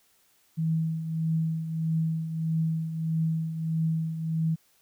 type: tone with tremolo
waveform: sine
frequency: 161.2 Hz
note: E3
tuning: 38 cents flat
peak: -22 dBFS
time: 0.57-4.56 s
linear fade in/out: 20 ms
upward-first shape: triangle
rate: 1.6 Hz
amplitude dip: 65%
effects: white hiss -65 dBFS RMS until 4.81 s